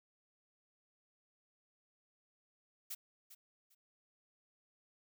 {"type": "noise with echo", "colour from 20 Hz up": "blue", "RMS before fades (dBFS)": -43, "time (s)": [2.9, 2.95], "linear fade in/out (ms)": 10, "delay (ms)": 400, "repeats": 2, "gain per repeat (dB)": -13, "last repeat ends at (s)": 3.75, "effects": []}